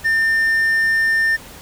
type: tone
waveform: triangle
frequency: 1800 Hz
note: A6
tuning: 39 cents sharp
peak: -12 dBFS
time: 0.04-1.37 s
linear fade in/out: 20 ms
effects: pink hiss -39 dBFS RMS until 1.61 s